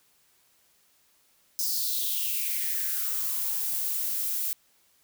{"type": "noise with high-pass filter sweep", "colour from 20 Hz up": "violet", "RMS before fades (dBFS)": -29, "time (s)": [1.59, 4.53], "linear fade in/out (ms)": 0, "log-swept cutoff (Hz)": [5400, 320], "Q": 4.9, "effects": ["white hiss -65 dBFS RMS until 5.03 s"]}